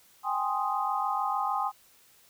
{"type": "chord", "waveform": "sine", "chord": "Ab major seventh", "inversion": "third", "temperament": "equal", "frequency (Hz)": [784, 830.6, 1046.5, 1244.5], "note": ["G5", "Ab5", "C6", "Eb6"], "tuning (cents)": [0, 0, 0, 0], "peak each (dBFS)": -32, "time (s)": [0.23, 1.72], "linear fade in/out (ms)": 50, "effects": ["white hiss -60 dBFS RMS until 2.29 s"]}